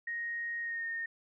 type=tone with pitch glide; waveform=sine; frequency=1870 to 1837.9 Hz; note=A#6 to A#6; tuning=+5 to -25 cents; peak=-34 dBFS; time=0.07-1.06 s; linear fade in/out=5 ms; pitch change=-30 cents; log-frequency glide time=0.61-0.85 s; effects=none